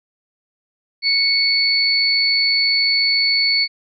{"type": "tone pair together", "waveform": "sine", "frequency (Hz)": [2217, 4447], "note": ["C#7", "C#8"], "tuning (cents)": [0, 5], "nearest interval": "octave", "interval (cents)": 1205, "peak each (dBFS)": [-19, -15], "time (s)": [1.02, 3.68], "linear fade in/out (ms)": 50, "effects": []}